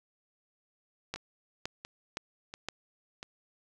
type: two click trains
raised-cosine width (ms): 0.2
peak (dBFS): -17 / -24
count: 4 / 4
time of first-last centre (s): 1.14-2.686 / 1.16-3.229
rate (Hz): 1.94 / 1.45
effects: none

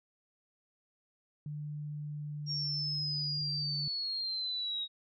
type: tone with pitch glide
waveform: sine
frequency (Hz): 148.9 to 147.27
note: D3 to D3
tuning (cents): +24 to +5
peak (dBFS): -37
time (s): 1.46-3.88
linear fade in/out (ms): 2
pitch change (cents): -19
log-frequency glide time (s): 1.62-3.47
type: exponential sweep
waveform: sine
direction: down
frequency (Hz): 5588 to 3776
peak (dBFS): -33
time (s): 2.46-4.88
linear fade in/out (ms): 50
effects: none

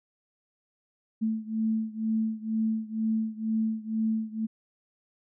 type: beating tone pair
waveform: sine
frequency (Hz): 220 / 222.1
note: A3 / A3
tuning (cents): 0 / +16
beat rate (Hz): 2.1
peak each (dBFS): -28 / -30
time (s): 1.21-4.47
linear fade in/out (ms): 20
effects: none

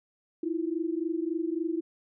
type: tone pair together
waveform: sine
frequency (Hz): 320.4 / 344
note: E4 / F4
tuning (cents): -49 / -26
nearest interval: minor second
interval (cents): 123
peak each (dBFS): -30 / -31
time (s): 0.43-1.81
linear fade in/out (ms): 5
effects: none

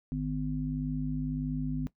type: harmonic tone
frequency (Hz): 50.8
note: G#1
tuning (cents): -38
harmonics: 1 / 3 / 5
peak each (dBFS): -37 / -33 / -33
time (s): 0.12-1.87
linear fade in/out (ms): 0
effects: noise-tail reverb RT60 0.1 s tail -17 dB re dry

